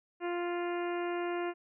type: harmonic tone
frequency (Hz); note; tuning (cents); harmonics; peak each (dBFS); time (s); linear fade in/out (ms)
349.2; F4; 0; 1 / 2 / 3 / 4 / 5 / 6 / 7 / 8; -33 / -39 / -43 / -45 / -47 / -49 / -50 / -51; 0.2-1.54; 50
effects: none